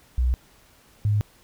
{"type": "tone pair in turn", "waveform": "sine", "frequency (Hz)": [62, 104.27], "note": ["B1", "G#2"], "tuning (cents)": [7, 7], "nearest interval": "major sixth", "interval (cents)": 900, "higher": "second", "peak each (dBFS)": -18, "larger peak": "neither", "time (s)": [[0.18, 0.34], [1.05, 1.21]], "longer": "neither", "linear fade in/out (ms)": 0, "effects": ["pink hiss -56 dBFS RMS until 1.43 s"]}